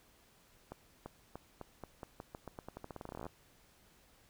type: accelerating click train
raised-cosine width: 1 ms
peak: -30 dBFS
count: 27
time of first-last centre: 0.72-3.265 s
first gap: 340 ms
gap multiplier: 0.87
effects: pink hiss -66 dBFS RMS until 4.29 s